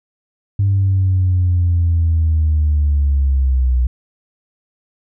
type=linear sweep; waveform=sine; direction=down; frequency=99.8 to 61.1 Hz; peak=-10 dBFS; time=0.59-3.87 s; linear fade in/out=5 ms; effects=tanh soft clip ceiling -8 dBFS